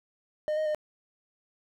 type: tone with pitch steps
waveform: triangle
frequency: 610 / 622 / 609 Hz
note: D#5 / D#5 / D#5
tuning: -34 / -1 / -37 cents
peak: -24 dBFS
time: 0.48-0.747 s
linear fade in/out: 0 ms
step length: 89 ms
effects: none